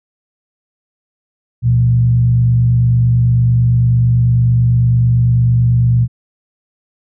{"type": "tone with frequency modulation", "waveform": "sine", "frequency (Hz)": 120.1, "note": "B2", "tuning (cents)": -48, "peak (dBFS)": -8, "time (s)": [1.62, 6.08], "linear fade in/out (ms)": 50, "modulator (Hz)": 49, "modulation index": 0.46, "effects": []}